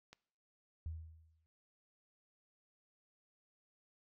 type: click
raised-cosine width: 0.2 ms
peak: -36 dBFS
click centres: 0.13 s
type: tone with exponential decay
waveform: sine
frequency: 80.4 Hz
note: E2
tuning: 43 cents flat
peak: -38 dBFS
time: 0.86-1.46 s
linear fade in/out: 0 ms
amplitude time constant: 130 ms
effects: noise-tail reverb RT60 0.7 s tail -21 dB re dry